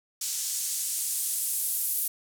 blue noise with band-pass filter sweep, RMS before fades -30 dBFS, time 0.21-2.08 s, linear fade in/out 5 ms, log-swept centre 6100 to 12000 Hz, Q 1.2, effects none

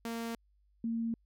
sawtooth / sine tone pair in turn, 230.4 / 229.1 Hz, A#3 / A#3, -20 / -30 cents, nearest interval unison, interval 10 cents, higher first, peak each -32 / -31 dBFS, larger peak second, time 0.05-0.35 / 0.84-1.14 s, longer neither, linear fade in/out 2 ms, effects added 50 Hz sine -66 dBFS peak until 1.25 s

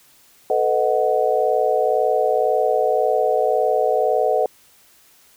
sine chord, B dominant seventh, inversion third, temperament equal with one note detuned, 440 / 501.9 / 622.3 / 740 Hz, A4 / B4 / D#5 / F#5, 0 / +28 / 0 / 0 cents, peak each -21 dBFS, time 0.5-4.46 s, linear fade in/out 2 ms, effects white hiss -53 dBFS RMS until 5.36 s

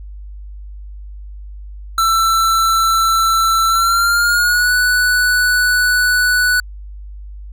square tone with pitch glide, 1336 to 1482.4 Hz, E6 to F#6, +23 to +3 cents, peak -12 dBFS, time 1.98-6.6 s, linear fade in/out 2 ms, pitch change +180 cents, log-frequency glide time 3.68-4.73 s, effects added 50 Hz sine -29 dBFS peak until 7.52 s

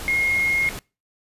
sine tone in noise, 2147 Hz, C7, 44 cents sharp, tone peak -18 dBFS, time 0.08-0.69 s, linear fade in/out 0 ms, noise pink, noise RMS -34 dBFS, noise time 0-0.79 s, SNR +13 dB, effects noise-tail reverb RT60 0.3 s tail -24 dB re dry + resampled to 32000 Hz

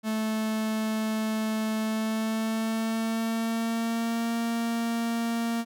45% pulse tone with pitch glide, 218.5 to 231.5 Hz, A3 to A#3, -12 to -12 cents, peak -26 dBFS, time 0.03-5.65 s, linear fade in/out 50 ms, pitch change +100 cents, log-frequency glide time 1.8-4.34 s, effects none

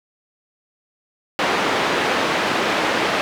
pink band-pass noise, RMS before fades -20 dBFS, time 1.39-3.21 s, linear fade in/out 0 ms, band 330 to 3000 Hz, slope 12 dB/octave, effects none

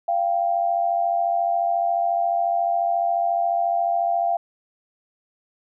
sine tone pair together, 689.8 / 784 Hz, F5 / G5, -22 / 0 cents, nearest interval major second, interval 222 cents, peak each -20 / -24 dBFS, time 0.08-4.37 s, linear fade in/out 5 ms, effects none

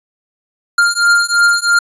square beating tone pair, 1400 / 1403 Hz, F6 / F6, +4 / +8 cents, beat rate 3 Hz, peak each -13 dBFS, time 0.78-1.79 s, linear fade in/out 5 ms, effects resampled to 22050 Hz

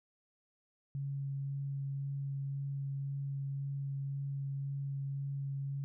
sine tone with vibrato, 138.59 Hz, C#3, in tune, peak -35 dBFS, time 0.95-5.84 s, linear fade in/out 0 ms, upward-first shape sine, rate 1.9 Hz, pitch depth 8 cents each way, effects none

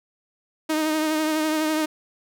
sawtooth tone with vibrato, 311.1 Hz, D#4, in tune, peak -17 dBFS, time 0.69-1.86 s, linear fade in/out 10 ms, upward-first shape triangle, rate 12 Hz, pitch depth 35 cents each way, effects none

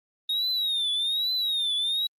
sine tone with vibrato, 3729 Hz, A#7, in tune, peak -21 dBFS, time 0.29-2.07 s, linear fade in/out 5 ms, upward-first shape triangle, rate 1.2 Hz, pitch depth 150 cents each way, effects tanh soft clip ceiling -23 dBFS + Opus 32 kbps

